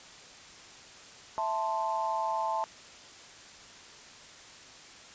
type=chord; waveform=sine; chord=A minor; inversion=second; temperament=equal; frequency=659.3 / 880 / 1046.5 Hz; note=E5 / A5 / C6; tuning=0 / 0 / 0 cents; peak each=-35 / -30 / -35 dBFS; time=1.38-2.64 s; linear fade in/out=0 ms; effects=white hiss -50 dBFS RMS until 5.14 s + resampled to 16000 Hz